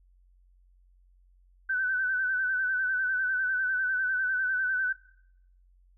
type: tone with vibrato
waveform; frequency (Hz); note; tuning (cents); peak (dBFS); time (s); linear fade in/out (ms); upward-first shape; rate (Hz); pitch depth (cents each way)
sine; 1522; F#6; +48; -25; 1.69-4.93; 10; sine; 10; 47
effects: noise-tail reverb RT60 0.8 s tail -23 dB re dry + added 45 Hz sine -58 dBFS peak until 5.97 s